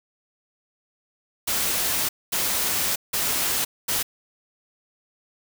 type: noise bursts at uneven times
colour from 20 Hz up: white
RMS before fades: -24 dBFS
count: 4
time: 1.47-2.09 / 2.32-2.96 / 3.13-3.65 / 3.88-4.03 s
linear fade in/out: 10 ms
effects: none